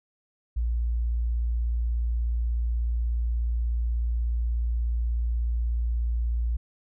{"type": "tone", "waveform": "sine", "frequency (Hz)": 58.27, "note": "A#1", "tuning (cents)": 0, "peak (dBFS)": -23, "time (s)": [0.56, 6.57], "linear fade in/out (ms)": 10, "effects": []}